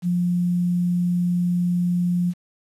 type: tone with quantisation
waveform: sine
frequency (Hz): 176.5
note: F3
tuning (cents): +19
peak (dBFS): -18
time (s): 0.02-2.34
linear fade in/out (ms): 50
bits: 8
effects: resampled to 32000 Hz